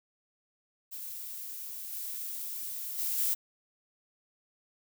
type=noise with level steps; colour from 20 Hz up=violet; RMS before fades=-41 / -38 / -32 / -29 dBFS; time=0.91-3.35 s; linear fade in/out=20 ms; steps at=1.92 / 2.98 / 3.18 s; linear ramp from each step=10 ms; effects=none